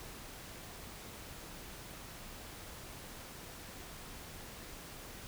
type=silence; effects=pink hiss -49 dBFS RMS until 5.27 s